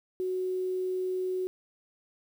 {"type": "tone with quantisation", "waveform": "sine", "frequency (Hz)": 370, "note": "F#4", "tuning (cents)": 0, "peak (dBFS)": -28, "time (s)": [0.2, 1.47], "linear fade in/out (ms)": 0, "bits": 9, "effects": []}